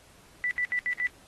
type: tone bursts at uneven times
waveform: sine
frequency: 1975.5 Hz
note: B6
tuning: in tune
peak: -25 dBFS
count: 5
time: 0.44-0.51 / 0.58-0.65 / 0.72-0.79 / 0.86-0.93 / 1-1.07 s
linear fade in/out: 0 ms
effects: pink hiss -57 dBFS RMS until 1.27 s + AAC 32 kbps